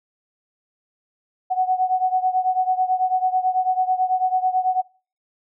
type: beating tone pair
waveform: sine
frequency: 740 / 749.1 Hz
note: F#5 / F#5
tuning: 0 / +21 cents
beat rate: 9.1 Hz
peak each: -19 / -22 dBFS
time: 1.5-4.82 s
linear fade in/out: 20 ms
effects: noise-tail reverb RT60 0.4 s tail -24 dB re dry